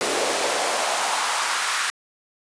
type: noise with high-pass filter sweep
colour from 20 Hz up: pink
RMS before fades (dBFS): -23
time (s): 0.01-1.9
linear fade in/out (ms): 0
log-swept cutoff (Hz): 400 to 1400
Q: 2
effects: resampled to 22050 Hz